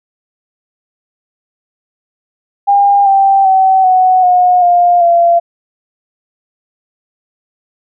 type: tone with pitch steps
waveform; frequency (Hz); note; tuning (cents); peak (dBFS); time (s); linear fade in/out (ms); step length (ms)
sine; 804 / 782.9 / 762.4 / 742.4 / 722.9 / 704 / 685.5; G5 / G5 / G5 / F#5 / F#5 / F5 / F5; +44 / -2 / -48 / +6 / -40 / +14 / -32; -5; 2.67-5.4; 20; 390
effects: none